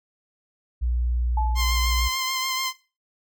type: tone with pitch glide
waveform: sine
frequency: 60.3 to 59.85 Hz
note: B1 to A#1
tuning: -41 to +46 cents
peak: -21 dBFS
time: 0.81-2.09 s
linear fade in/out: 20 ms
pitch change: -13 cents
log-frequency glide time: 1.1-1.37 s
type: tone with exponential decay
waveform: sine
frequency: 863 Hz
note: A5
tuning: 34 cents flat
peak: -23 dBFS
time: 1.37-1.93 s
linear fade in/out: 5 ms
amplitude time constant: 120 ms
type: tone with vibrato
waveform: 10% pulse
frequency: 1046.5 Hz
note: C6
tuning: in tune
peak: -16 dBFS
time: 1.55-2.73 s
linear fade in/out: 50 ms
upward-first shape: triangle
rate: 6.8 Hz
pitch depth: 29 cents each way
effects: noise-tail reverb RT60 0.3 s tail -17 dB re dry